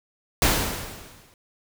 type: noise with exponential decay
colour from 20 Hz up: pink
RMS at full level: -17 dBFS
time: 0.42-1.34 s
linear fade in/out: 1 ms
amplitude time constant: 200 ms
effects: none